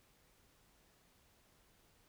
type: silence
effects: pink hiss -70 dBFS RMS until 2.08 s